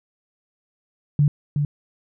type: tone with echo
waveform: sine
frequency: 145.9 Hz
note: D3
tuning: 11 cents flat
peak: -13 dBFS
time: 1.19-1.28 s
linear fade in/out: 2 ms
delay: 370 ms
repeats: 1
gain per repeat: -5 dB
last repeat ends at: 1.65 s
effects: none